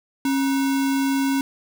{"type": "tone with sample-and-hold", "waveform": "sine", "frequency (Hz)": 272.2, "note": "C#4", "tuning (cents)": -31, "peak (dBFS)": -18, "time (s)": [0.25, 1.41], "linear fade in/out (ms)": 2, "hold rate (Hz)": 1225, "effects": []}